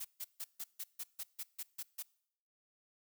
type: noise bursts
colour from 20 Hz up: blue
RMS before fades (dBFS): -42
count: 11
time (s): 0-2.028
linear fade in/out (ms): 10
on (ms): 48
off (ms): 150
effects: noise-tail reverb RT60 0.7 s tail -23 dB re dry